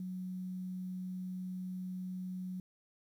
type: tone with quantisation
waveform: sine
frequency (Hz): 184.1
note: F#3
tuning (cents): -8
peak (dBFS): -38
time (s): 0-2.6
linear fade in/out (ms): 2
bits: 11
effects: none